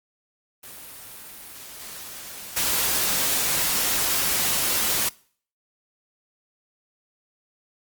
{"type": "noise with level steps", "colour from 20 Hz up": "white", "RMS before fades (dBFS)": [-41, -38, -23], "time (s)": [0.63, 5.09], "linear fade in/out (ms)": 5, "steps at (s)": [1.8, 2.56], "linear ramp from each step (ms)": 10, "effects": ["noise-tail reverb RT60 0.5 s tail -23 dB re dry", "Opus 32 kbps"]}